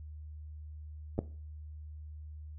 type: clicks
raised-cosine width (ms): 2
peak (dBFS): -28 / -16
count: 2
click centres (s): 1.181 / 1.19
effects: noise-tail reverb RT60 0.4 s tail -17 dB re dry + added 76 Hz sine -43 dBFS peak until 2.58 s